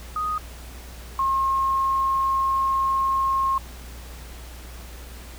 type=tone pair in turn; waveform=sine; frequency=1244.5 / 1074.3 Hz; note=D#6 / C6; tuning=0 / +45 cents; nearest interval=minor third; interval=255 cents; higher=first; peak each=-23 / -19 dBFS; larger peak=second; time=0.16-0.38 / 1.19-3.58 s; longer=second; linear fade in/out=2 ms; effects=added 60 Hz sine -38 dBFS peak until 5.38 s + pink hiss -44 dBFS RMS until 5.38 s